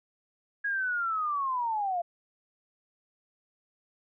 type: linear sweep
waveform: sine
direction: down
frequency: 1661.2 to 676 Hz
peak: -27 dBFS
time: 0.64-2.02 s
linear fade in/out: 10 ms
effects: none